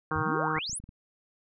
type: harmonic tone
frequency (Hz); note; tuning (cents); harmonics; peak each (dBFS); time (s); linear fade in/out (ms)
156.4; D#3; +9; 1 / 2 / 3 / 5 / 6 / 7 / 8 / 9 / 10; -35 / -36 / -36 / -38 / -37 / -33 / -35 / -35 / -38; 0.11-0.59; 2
type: exponential sweep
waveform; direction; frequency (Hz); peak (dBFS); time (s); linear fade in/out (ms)
sine; up; 75.4 to 11120; -32; 0.15-0.79; 10
type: clicks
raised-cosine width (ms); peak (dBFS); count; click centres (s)
5; -34; 6; 0.564 / 0.696 / 0.731 / 0.8 / 0.84 / 0.891
effects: none